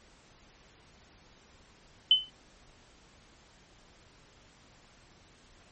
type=tone with exponential decay; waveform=sine; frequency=3037 Hz; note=F#7; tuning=44 cents sharp; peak=-14 dBFS; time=2.11-2.3 s; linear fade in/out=2 ms; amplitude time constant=40 ms; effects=pink hiss -59 dBFS RMS until 5.71 s + MP3 32 kbps